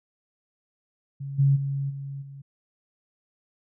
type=tone with level steps; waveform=sine; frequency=138.59 Hz; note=C#3; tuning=in tune; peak=-31 / -16 / -25 / -32 / -39 dBFS; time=1.2-2.42 s; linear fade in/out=10 ms; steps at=1.38 / 1.55 / 1.89 / 2.21 s; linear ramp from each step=20 ms; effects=none